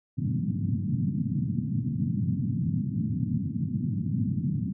pink band-pass noise, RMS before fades -28 dBFS, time 0.17-4.73 s, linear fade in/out 20 ms, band 100 to 250 Hz, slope 48 dB/octave, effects none

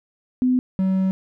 sine / triangle tone pair in turn, 253 / 189.54 Hz, B3 / F#3, +42 / +42 cents, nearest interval perfect fourth, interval 500 cents, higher first, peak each -15 / -15 dBFS, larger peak neither, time 0.42-0.59 / 0.79-1.11 s, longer second, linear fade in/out 0 ms, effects none

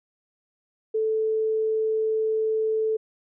sine tone, 438.6 Hz, A4, 6 cents flat, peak -21 dBFS, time 0.94-2.97 s, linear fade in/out 10 ms, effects none

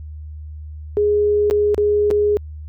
sine tone with dropouts, 415.3 Hz, G#4, in tune, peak -13 dBFS, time 0.97-2.37 s, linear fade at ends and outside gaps 0 ms, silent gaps 1.5-1.51 / 1.745-1.779 / 2.104-2.111 s, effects added 76 Hz sine -30 dBFS peak until 2.68 s

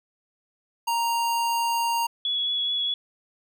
square tone, 932.3 Hz, A#5, in tune, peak -23 dBFS, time 0.87-2.07 s, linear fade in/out 10 ms
sine tone with vibrato, 3380 Hz, G#7, 30 cents sharp, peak -23 dBFS, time 2.25-2.94 s, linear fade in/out 2 ms, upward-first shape triangle, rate 4.7 Hz, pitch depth 12 cents each way
effects none

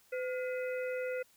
harmonic tone with a mistuned harmonic, 507 Hz, B4, 45 cents sharp, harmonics 1 / 3 / 4 / 5, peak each -34 / -44 / -46 / -48 dBFS, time 0.12-1.23 s, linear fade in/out 10 ms, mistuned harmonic 3, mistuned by -110 cents, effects white hiss -66 dBFS RMS until 1.36 s

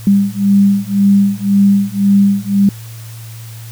sine beating tone pair, 198.3 / 200.2 Hz, G3 / G3, +20 / +37 cents, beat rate 1.9 Hz, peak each -11 dBFS, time 0.07-2.69 s, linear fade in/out 2 ms, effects added 113 Hz sine -28 dBFS peak until 3.71 s + white hiss -38 dBFS RMS until 3.71 s

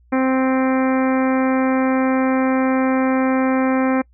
harmonic tone, 261.6 Hz, C4, in tune, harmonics 1 / 2 / 3 / 4 / 5 / 6 / 7 / 8 / 9, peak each -16 / -22 / -26 / -28 / -30 / -32 / -33 / -34 / -35 dBFS, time 0.12-4.02 s, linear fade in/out 10 ms, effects noise-tail reverb RT60 0.1 s tail -26 dB re dry + added 60 Hz sine -50 dBFS peak until 4.13 s

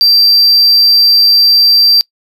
triangle tone, 4699 Hz, D8, in tune, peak -3 dBFS, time 0.01-2.01 s, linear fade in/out 0 ms, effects noise-tail reverb RT60 0.1 s tail -24 dB re dry

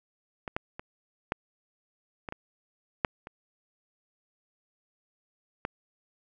clicks, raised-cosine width 0.5 ms, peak -20 / -14 / -23 / -12 / -21 / -21 / -8 / -26 / -15 dBFS, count 9, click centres 0.478 / 0.565 / 0.795 / 1.321 / 2.288 / 2.324 / 3.048 / 3.271 / 5.651 s, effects none

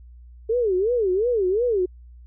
sine tone with vibrato, 423.8 Hz, G#4, 35 cents sharp, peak -18 dBFS, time 0.49-1.86 s, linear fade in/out 10 ms, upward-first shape sine, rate 2.8 Hz, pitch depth 270 cents each way, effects added 60 Hz sine -42 dBFS peak until 2.26 s

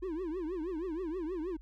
triangle tone with vibrato, 341.6 Hz, F4, 38 cents flat, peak -32 dBFS, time 0.02-1.57 s, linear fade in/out 10 ms, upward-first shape triangle, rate 6.3 Hz, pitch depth 240 cents each way, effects added 47 Hz sine -48 dBFS peak until 1.61 s

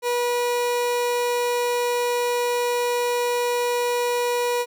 30% pulse tone, 484.9 Hz, B4, 32 cents flat, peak -18 dBFS, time 0.02-4.66 s, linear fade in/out 50 ms, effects none

